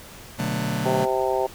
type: chord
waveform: sawtooth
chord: B minor seventh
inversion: none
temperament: just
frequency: 123.47 / 148.16 / 185.21 / 222.2 Hz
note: B2 / D3 / F#3 / A3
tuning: 0 / +16 / +2 / +17 cents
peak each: -25 dBFS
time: 0.38-1.06 s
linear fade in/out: 20 ms
type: harmonic tone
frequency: 130 Hz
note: C3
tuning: 11 cents flat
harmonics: 3 / 4 / 5 / 6 / 7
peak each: -25 / -26 / -27 / -28 / -28 dBFS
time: 0.85-1.47 s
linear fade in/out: 10 ms
effects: pink hiss -43 dBFS RMS until 1.54 s